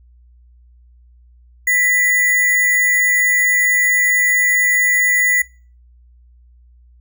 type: tone with sample-and-hold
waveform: sine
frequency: 1975.5 Hz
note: B6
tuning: in tune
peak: -12 dBFS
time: 1.67-5.42 s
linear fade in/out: 5 ms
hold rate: 8820 Hz
effects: noise-tail reverb RT60 0.4 s tail -23 dB re dry + added 60 Hz sine -45 dBFS peak until 7 s